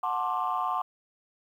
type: chord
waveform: sine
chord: D dominant seventh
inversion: first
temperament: just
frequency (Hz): 734.2 / 881 / 1057.2 / 1174.7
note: F#5 / A5 / C6 / D6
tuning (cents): -14 / +2 / +18 / 0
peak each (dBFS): -31 / -33 / -30 / -31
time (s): 0.03-0.82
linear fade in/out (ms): 5
effects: tanh soft clip ceiling -19 dBFS + 10-bit